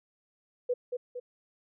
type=tone with echo; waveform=sine; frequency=493.6 Hz; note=B4; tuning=1 cent flat; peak=-25 dBFS; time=0.69-0.74 s; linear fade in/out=10 ms; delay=230 ms; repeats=2; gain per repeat=-5 dB; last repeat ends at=1.2 s; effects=none